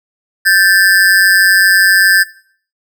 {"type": "ring-modulated tone", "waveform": "square", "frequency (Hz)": 1661.2, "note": "G#6", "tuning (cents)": 0, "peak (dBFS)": -4, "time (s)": [0.45, 2.24], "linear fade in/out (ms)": 20, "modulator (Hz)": 93.8, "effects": ["noise-tail reverb RT60 0.5 s tail -17 dB re dry"]}